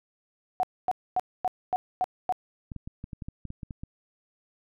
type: tone bursts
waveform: sine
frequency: 738 Hz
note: F#5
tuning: 5 cents flat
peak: -22 dBFS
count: 7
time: 0.6-2.324 s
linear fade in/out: 0 ms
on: 32 ms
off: 250 ms
type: clicks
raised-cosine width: 5 ms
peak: -25 dBFS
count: 12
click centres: 2.718 / 2.763 / 2.875 / 3.041 / 3.132 / 3.222 / 3.285 / 3.453 / 3.504 / 3.632 / 3.708 / 3.835 s
effects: none